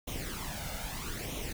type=noise with flanger; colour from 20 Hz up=pink; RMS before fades=-38 dBFS; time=0.07-1.53 s; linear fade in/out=10 ms; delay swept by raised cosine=0.31 to 1.41 ms; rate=0.78 Hz; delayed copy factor=+0.65; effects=none